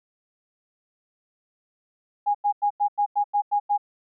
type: tone bursts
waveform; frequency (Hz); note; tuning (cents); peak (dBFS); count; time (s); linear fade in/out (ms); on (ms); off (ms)
sine; 822; G#5; -18; -18; 9; 2.26-3.779; 20; 87; 92
effects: none